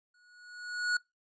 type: tone with exponential growth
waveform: square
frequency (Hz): 1458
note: F#6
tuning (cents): -26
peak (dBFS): -26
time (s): 0.14-0.97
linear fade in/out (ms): 5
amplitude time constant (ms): 180
effects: noise-tail reverb RT60 0.2 s tail -23 dB re dry + resampled to 16000 Hz